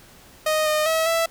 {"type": "tone with pitch steps", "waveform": "sawtooth", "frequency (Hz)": [621, 613, 644, 661], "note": ["D#5", "D#5", "E5", "E5"], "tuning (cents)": [-3, -26, -41, 5], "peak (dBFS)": -15, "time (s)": [0.46, 1.26], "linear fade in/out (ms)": 5, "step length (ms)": 200, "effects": ["pink hiss -49 dBFS RMS until 1.3 s"]}